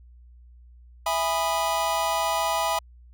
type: chord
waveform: square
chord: E major seventh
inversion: none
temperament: just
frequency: 659.3 / 824.1 / 988.9 / 1236.1 Hz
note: E5 / G#5 / B5 / D#6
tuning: 0 / -14 / +2 / -12 cents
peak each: -29 / -29 / -28 / -32 dBFS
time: 1.06-2.79 s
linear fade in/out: 5 ms
effects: added 60 Hz sine -47 dBFS peak until 3.13 s